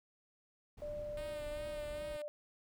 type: noise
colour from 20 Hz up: brown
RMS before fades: -50 dBFS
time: 0.77-2.17 s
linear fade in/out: 10 ms
type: tone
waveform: sine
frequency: 593 Hz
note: D5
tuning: 17 cents sharp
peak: -40 dBFS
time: 0.82-2.28 s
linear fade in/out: 0 ms
type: tone with vibrato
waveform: 5% pulse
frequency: 304.8 Hz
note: D#4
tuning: 36 cents flat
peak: -39 dBFS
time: 1.17-2.22 s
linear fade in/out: 2 ms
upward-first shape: sine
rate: 2.5 Hz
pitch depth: 45 cents each way
effects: none